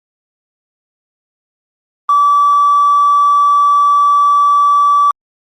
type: tone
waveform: triangle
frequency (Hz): 1154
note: D6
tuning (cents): -31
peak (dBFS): -3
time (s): 2.09-5.11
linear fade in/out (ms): 2
effects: tanh soft clip ceiling -4 dBFS + Opus 32 kbps